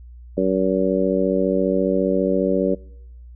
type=harmonic tone; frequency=94.7 Hz; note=F#2; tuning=41 cents sharp; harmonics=2 / 3 / 4 / 5 / 6; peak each=-23 / -23 / -23 / -23 / -23 dBFS; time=0.37-2.75 s; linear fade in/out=10 ms; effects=noise-tail reverb RT60 0.9 s tail -26 dB re dry + added 60 Hz sine -38 dBFS peak until 3.35 s